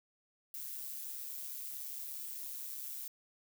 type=noise with amplitude modulation; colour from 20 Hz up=violet; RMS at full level=-41 dBFS; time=0.54-3.08 s; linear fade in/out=2 ms; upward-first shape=sine; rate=137 Hz; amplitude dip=55%; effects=none